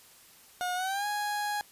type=tone with pitch glide; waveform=30% pulse; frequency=722 to 829.4 Hz; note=F#5 to G#5; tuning=-43 to -3 cents; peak=-27 dBFS; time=0.61-1.61 s; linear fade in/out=0 ms; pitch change=+240 cents; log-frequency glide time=0.75-1.06 s; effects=white hiss -56 dBFS RMS until 1.71 s + resampled to 32000 Hz